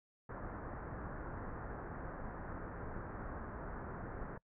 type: low-pass noise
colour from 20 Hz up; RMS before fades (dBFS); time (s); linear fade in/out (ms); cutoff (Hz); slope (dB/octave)
pink; -45; 0.29-4.38; 5; 1700; 48
effects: noise-tail reverb RT60 0.1 s tail -26 dB re dry